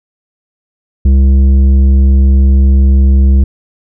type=tone with tanh clipping; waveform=sine; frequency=67.2 Hz; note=C2; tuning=47 cents sharp; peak=-5 dBFS; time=1.05-3.44 s; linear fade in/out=5 ms; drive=9 dB; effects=none